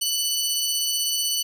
20% pulse tone pair together, 2978 / 4459 Hz, F#7 / C#8, +11 / +9 cents, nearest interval perfect fifth, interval 698 cents, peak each -19 / -20 dBFS, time 0.01-1.43 s, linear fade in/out 10 ms, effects none

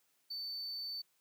triangle tone, 4531 Hz, C#8, 37 cents sharp, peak -38 dBFS, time 0.3-1.02 s, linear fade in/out 10 ms, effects white hiss -75 dBFS RMS until 1.2 s + high-pass 150 Hz 12 dB/octave

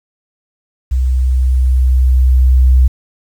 sine tone with level ramp, 64 Hz, C2, 38 cents flat, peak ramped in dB -10 to -3 dBFS, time 0.91-2.88 s, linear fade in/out 10 ms, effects tanh soft clip ceiling -1 dBFS + 7-bit

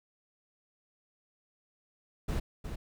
brown noise with echo, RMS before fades -31 dBFS, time 2.28-2.4 s, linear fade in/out 10 ms, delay 360 ms, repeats 1, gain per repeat -7 dB, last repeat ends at 2.76 s, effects none

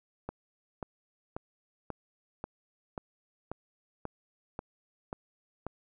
click train, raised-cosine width 1 ms, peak -22 dBFS, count 11, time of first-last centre 0.29-5.666 s, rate 1.86 Hz, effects none

